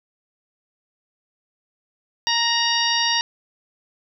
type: harmonic tone with a mistuned harmonic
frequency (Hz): 932.3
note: A#5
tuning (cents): 0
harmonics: 1 / 2 / 3 / 4 / 5 / 6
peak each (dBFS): -25 / -25 / -25 / -25 / -25 / -25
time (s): 2.27-3.21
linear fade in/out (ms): 0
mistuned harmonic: 3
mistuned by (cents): +40
effects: none